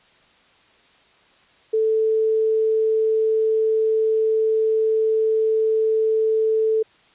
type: tone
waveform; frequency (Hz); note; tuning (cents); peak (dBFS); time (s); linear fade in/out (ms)
sine; 440; A4; 0; -16; 1.73-6.83; 10
effects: white hiss -55 dBFS RMS until 7.14 s + resampled to 8000 Hz